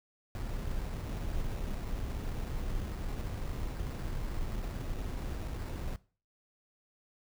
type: noise with sample-and-hold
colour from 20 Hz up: brown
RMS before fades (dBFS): -36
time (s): 0.35-5.96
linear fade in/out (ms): 0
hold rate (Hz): 3150
effects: noise-tail reverb RT60 0.4 s tail -20 dB re dry